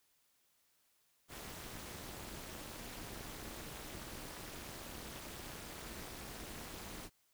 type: noise with amplitude modulation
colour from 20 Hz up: pink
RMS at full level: -44 dBFS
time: 1.28-7.1 s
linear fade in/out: 50 ms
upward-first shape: sine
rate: 274 Hz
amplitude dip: 95%
effects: white hiss -75 dBFS RMS until 7.33 s